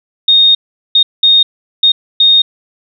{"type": "tone bursts at uneven times", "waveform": "sine", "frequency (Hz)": 3700, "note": "A#7", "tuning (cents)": -14, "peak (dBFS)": -4, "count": 5, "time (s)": [[0.28, 0.55], [0.95, 1.03], [1.23, 1.43], [1.83, 1.92], [2.2, 2.42]], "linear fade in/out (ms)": 5, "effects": []}